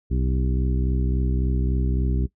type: harmonic tone with a mistuned harmonic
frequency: 63.6 Hz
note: C2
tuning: 48 cents flat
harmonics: 1 / 2 / 3 / 4 / 5 / 6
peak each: -21 / -27 / -31 / -33 / -35 / -37 dBFS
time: 0.1-2.27 s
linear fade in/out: 20 ms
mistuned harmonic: 6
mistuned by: +48 cents
effects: noise-tail reverb RT60 0.1 s tail -18 dB re dry